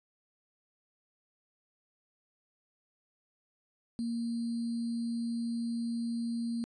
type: tone with sample-and-hold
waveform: sine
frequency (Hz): 233.1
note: A#3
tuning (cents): 0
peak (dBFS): -31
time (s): 3.99-6.64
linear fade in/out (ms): 0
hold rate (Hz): 4410
effects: resampled to 24000 Hz